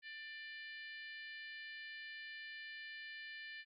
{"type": "harmonic tone", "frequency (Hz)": 592, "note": "D5", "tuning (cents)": 14, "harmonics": [3, 4, 5, 6, 7, 8], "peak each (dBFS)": [-49, -55, -57, -63, -60, -65], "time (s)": [0.02, 3.65], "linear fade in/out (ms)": 50, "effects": []}